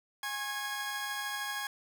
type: tone cluster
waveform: sawtooth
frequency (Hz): 823 / 1082 / 1659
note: G#5 / C#6 / G#6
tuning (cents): -16 / -42 / -2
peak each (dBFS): -37 / -38 / -33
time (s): 0.23-1.67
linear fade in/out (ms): 2
effects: none